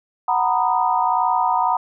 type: chord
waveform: sine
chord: B major seventh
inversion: second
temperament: just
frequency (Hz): 740.8 / 926 / 987.8 / 1234.7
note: F#5 / A#5 / B5 / D#6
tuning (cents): +2 / -12 / 0 / -14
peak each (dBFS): -21 / -20 / -21 / -25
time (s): 0.28-1.77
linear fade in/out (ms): 5
effects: none